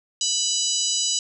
harmonic tone with a mistuned harmonic, 987.8 Hz, B5, in tune, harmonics 3 / 4 / 5 / 6 / 7 / 8, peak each -28 / -28 / -28 / -28 / -28 / -28 dBFS, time 0.21-1.19 s, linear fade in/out 2 ms, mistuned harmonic 7, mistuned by -37 cents, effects none

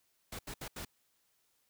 pink noise bursts at uneven times, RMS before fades -43 dBFS, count 4, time 0.32-0.39 / 0.47-0.54 / 0.61-0.68 / 0.76-0.85 s, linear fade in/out 5 ms, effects white hiss -75 dBFS RMS until 1.69 s

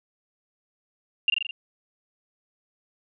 sine tone with echo, 2791 Hz, F7, 2 cents flat, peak -16 dBFS, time 1.28-1.3 s, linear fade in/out 2 ms, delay 42 ms, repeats 5, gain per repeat -3 dB, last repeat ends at 1.51 s, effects none

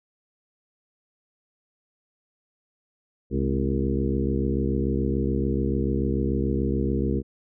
harmonic tone with a mistuned harmonic, 66.9 Hz, C2, 39 cents sharp, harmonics 1 / 2 / 3 / 4 / 5 / 6 / 7, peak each -27 / -29 / -28 / -31 / -30 / -31 / -34 dBFS, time 3.3-7.23 s, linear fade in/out 50 ms, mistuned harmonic 3, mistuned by +86 cents, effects none

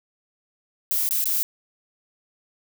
violet noise with dropouts, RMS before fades -23 dBFS, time 0.91-1.43 s, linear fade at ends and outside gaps 0 ms, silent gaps 1.09-1.109 / 1.241-1.256 s, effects none

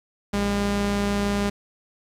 sawtooth tone pair together, 57.13 / 202.4 Hz, A#1 / G#3, -34 / -44 cents, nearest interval octave + minor seventh, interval 2190 cents, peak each -26 / -18 dBFS, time 0.33-1.5 s, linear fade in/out 10 ms, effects low-pass 9000 Hz 12 dB/octave + 9-bit

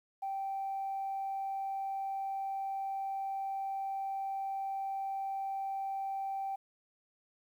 sine tone, 780 Hz, G5, 9 cents flat, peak -33 dBFS, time 0.22-6.56 s, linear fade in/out 10 ms, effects tanh soft clip ceiling -30 dBFS + 11-bit

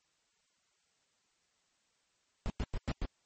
brown noise bursts, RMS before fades -33 dBFS, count 5, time 2.46-3.055 s, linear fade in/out 0 ms, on 39 ms, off 100 ms, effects white hiss -75 dBFS RMS until 3.25 s + MP3 32 kbps

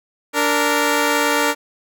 10% pulse tone pair together, 291.9 / 463.4 Hz, D4 / A#4, -10 / -10 cents, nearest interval minor sixth, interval 800 cents, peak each -10 dBFS, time 0.33-1.55 s, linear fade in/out 50 ms, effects none

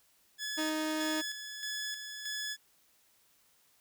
15% pulse tone with tremolo, 1706 Hz, G#6, 46 cents sharp, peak -29 dBFS, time 0.38-2.57 s, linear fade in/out 50 ms, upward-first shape square, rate 1.6 Hz, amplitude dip 50%
sawtooth tone, 311.1 Hz, D#4, in tune, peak -28 dBFS, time 0.57-1.22 s, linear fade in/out 20 ms
effects white hiss -68 dBFS RMS until 3.8 s

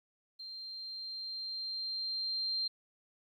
sine tone with level ramp, 4168 Hz, C8, 7 cents flat, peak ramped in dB -43 to -31 dBFS, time 0.39-2.68 s, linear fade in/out 10 ms, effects 12-bit

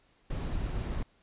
brown noise, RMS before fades -33 dBFS, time 0.3-1.03 s, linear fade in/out 5 ms, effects pink hiss -67 dBFS RMS until 1.22 s + resampled to 8000 Hz

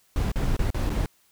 brown noise with dropouts, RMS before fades -24 dBFS, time 0.16-1.06 s, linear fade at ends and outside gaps 1 ms, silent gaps 0.317-0.358 / 0.566-0.592 / 0.704-0.744 / 0.895-0.902 s, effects white hiss -63 dBFS RMS until 1.31 s

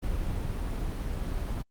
brown noise, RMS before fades -31 dBFS, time 0.02-1.63 s, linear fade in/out 20 ms, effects Opus 32 kbps

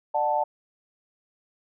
sine chord, D major, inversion none, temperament equal with one note detuned, 595.9 / 740 / 880 Hz, D5 / F#5 / A5, +25 / 0 / 0 cents, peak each -27 / -27 / -24 dBFS, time 0.14-0.44 s, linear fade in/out 10 ms, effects none

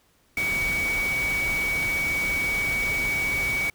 sine tone in noise, 2257 Hz, C#7, 31 cents sharp, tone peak -23 dBFS, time 0.37-3.7 s, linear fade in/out 2 ms, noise pink, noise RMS -33 dBFS, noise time 0.37-3.7 s, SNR +7 dB, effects pink hiss -63 dBFS RMS until 3.74 s

